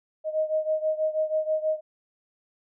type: beating tone pair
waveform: sine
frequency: 622.3 / 628.5 Hz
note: D#5 / D#5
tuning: 0 / +17 cents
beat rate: 6.2 Hz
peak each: -25 / -28 dBFS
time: 0.24-1.81 s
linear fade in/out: 50 ms
effects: none